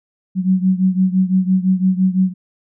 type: beating tone pair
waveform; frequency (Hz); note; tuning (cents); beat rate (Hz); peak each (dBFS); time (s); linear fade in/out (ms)
sine; 185 / 190.9; F#3 / G3; 0 / -46; 5.9; -14 / -17; 0.35-2.34; 50
effects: none